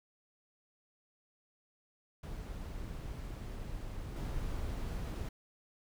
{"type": "noise with level steps", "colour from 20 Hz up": "brown", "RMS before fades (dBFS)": [-42, -38], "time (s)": [2.23, 5.29], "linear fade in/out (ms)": 5, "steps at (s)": 4.16, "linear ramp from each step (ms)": 5, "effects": []}